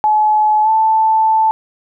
sine tone with pitch glide, 854 to 880 Hz, G#5 to A5, +48 to 0 cents, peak -9 dBFS, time 0.04-1.51 s, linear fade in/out 0 ms, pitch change +52 cents, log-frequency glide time 0.63-0.69 s, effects none

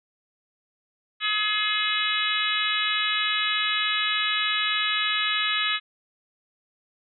harmonic tone with a mistuned harmonic, 423.3 Hz, G#4, 33 cents sharp, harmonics 3 / 4 / 5 / 6 / 7 / 8 / 9, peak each -30 / -30 / -30 / -30 / -30 / -30 / -30 dBFS, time 1.2-5.8 s, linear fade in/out 50 ms, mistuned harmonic 9, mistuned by +17 cents, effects none

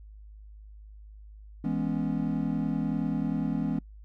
triangle chord, C# minor seventh, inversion first, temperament equal, 164.81 / 207.7 / 246.9 / 277.2 Hz, E3 / G#3 / B3 / C#4, 0 / 0 / 0 / 0 cents, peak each -30 dBFS, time 1.64-3.79 s, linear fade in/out 5 ms, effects noise-tail reverb RT60 0.1 s tail -24 dB re dry + added 52 Hz sine -45 dBFS peak until 4.04 s

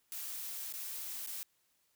blue noise with dropouts, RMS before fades -42 dBFS, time 0.12-1.43 s, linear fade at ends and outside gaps 0 ms, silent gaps 0.725-0.738 / 1.263-1.272 s, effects white hiss -75 dBFS RMS until 1.95 s

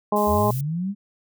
harmonic tone, 208.1 Hz, G#3, 4 cents sharp, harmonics 1 / 2 / 3 / 4 / 5, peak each -24 / -24 / -24 / -24 / -24 dBFS, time 0.12-0.51 s, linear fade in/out 5 ms
violet noise, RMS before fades -35 dBFS, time 0.16-0.61 s, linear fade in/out 5 ms
sine linear sweep, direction up, 69 to 207.5 Hz, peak -23 dBFS, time 0.26-0.95 s, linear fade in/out 50 ms
effects none

